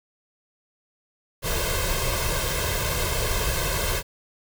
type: noise with comb filter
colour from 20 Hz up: pink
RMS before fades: -25 dBFS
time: 1.42-4.03 s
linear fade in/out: 50 ms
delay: 1.9 ms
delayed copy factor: +0.8
effects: none